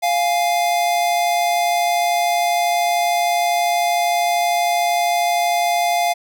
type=tone pair together; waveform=square; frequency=697.7 / 830.6 Hz; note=F5 / G#5; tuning=-2 / 0 cents; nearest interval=minor third; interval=302 cents; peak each=-17 / -24 dBFS; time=0.02-6.14 s; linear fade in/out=20 ms; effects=none